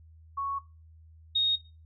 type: tone pair in turn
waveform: sine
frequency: 1108.7 / 3729 Hz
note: C#6 / A#7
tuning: 0 / 0 cents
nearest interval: octave + major sixth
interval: 2100 cents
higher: second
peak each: -29 / -22 dBFS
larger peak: second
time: 0.37-0.59 / 1.35-1.56 s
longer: first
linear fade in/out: 10 ms
effects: noise-tail reverb RT60 0.3 s tail -19 dB re dry + added 80 Hz sine -51 dBFS peak until 1.85 s